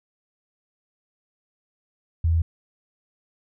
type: tone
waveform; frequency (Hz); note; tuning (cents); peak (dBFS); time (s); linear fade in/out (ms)
sine; 82.41; E2; 0; -17; 2.24-2.42; 5
effects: none